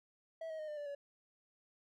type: tone with pitch steps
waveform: triangle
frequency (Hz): 651 / 633.6 / 616.6 / 600.1 / 584 / 568.4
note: E5 / D#5 / D#5 / D5 / D5 / C#5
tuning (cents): -22 / +31 / -16 / +37 / -10 / +43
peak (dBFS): -39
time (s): 0.41-0.95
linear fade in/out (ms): 5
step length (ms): 90
effects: none